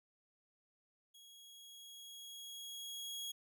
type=tone with level ramp; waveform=sawtooth; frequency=3312 Hz; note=G#7; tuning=5 cents flat; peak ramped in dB=-55 to -38 dBFS; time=1.14-3.32 s; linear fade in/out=10 ms; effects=none